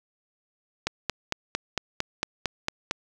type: click train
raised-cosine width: 0.2 ms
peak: -8 dBFS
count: 10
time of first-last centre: 0.87-2.911 s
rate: 4.41 Hz
effects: none